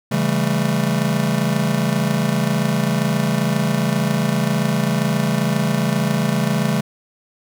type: chord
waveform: square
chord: A dominant seventh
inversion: first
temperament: just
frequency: 137.5 / 165 / 198 / 220 Hz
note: C#3 / E3 / G3 / A3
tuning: -14 / +2 / +18 / 0 cents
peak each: -23 dBFS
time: 0.11-6.81 s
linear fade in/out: 10 ms
effects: none